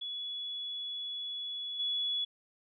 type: tone with level steps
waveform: sine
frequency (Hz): 3396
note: G#7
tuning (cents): +38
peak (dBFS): -36 / -30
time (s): 0.01-2.25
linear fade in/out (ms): 10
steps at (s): 1.79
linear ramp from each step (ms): 10
effects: none